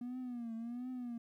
triangle tone with vibrato, 240 Hz, B3, 49 cents flat, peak -37 dBFS, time 0.01-1.18 s, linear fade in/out 5 ms, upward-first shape triangle, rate 1.4 Hz, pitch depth 120 cents each way, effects tanh soft clip ceiling -34 dBFS + 13-bit

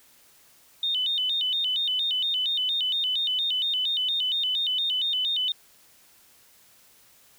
sine tone with vibrato, 3322 Hz, G#7, in tune, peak -23 dBFS, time 0.83-5.52 s, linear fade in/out 2 ms, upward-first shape square, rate 4.3 Hz, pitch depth 170 cents each way, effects white hiss -57 dBFS RMS until 7.38 s

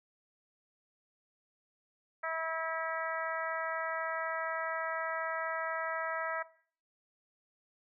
harmonic tone, 324.1 Hz, E4, 29 cents flat, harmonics 2 / 3 / 4 / 5 / 6 / 7, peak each -39 / -42 / -38 / -41 / -41 / -50 dBFS, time 2.23-6.43 s, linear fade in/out 10 ms, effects noise-tail reverb RT60 0.5 s tail -18 dB re dry

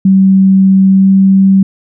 sine tone with pitch glide, 191.8 to 193.02 Hz, G3 to G3, -37 to -27 cents, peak -3 dBFS, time 0.05-1.63 s, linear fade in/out 5 ms, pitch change +10 cents, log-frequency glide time 0.88-1.11 s, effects none

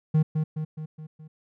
triangle tone with echo, 155.56 Hz, D#3, in tune, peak -15 dBFS, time 0.14-0.23 s, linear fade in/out 10 ms, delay 210 ms, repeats 5, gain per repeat -5 dB, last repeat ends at 1.28 s, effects none

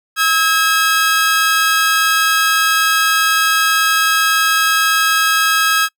sawtooth tone pair together, 1291.7 / 1630 Hz, E6 / G#6, -36 / -33 cents, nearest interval major third, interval 403 cents, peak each -11 dBFS, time 0.16-5.89 s, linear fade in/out 50 ms, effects noise-tail reverb RT60 0.1 s tail -26 dB re dry

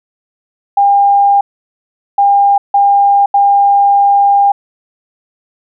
sine tone bursts at uneven times, 803 Hz, G5, 41 cents sharp, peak -5 dBFS, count 4, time 0.77-1.41 / 2.18-2.58 / 2.74-3.26 / 3.34-4.52 s, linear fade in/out 5 ms, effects none

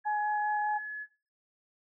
sine tone with pitch glide, 1684 to 1702.6 Hz, G#6 to G#6, +24 to +43 cents, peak -35 dBFS, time 0.04-1.07 s, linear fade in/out 50 ms, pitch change +19 cents, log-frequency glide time 0.15-0.8 s
sine tone with vibrato, 840 Hz, G#5, 19 cents sharp, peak -28 dBFS, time 0.05-0.79 s, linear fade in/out 20 ms, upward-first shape sine, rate 5 Hz, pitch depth 9 cents each way
effects noise-tail reverb RT60 0.4 s tail -19 dB re dry

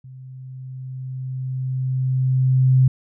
sine tone with level ramp, 130 Hz, C3, 11 cents flat, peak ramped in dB -37 to -10 dBFS, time 0.04-2.88 s, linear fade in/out 5 ms, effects none

